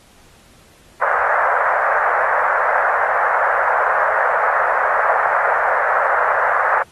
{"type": "band-pass noise", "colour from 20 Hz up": "white", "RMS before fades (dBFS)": -17, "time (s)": [1.01, 6.83], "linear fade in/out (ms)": 10, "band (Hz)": [530, 1700], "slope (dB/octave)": 48, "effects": ["pink hiss -50 dBFS RMS until 6.91 s", "AAC 32 kbps"]}